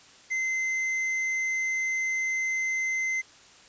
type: tone with tanh clipping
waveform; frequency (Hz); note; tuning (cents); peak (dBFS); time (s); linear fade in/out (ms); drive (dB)
sine; 2066; C7; -22; -27; 0.3-3.22; 20; 8
effects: white hiss -53 dBFS RMS until 3.68 s + resampled to 16000 Hz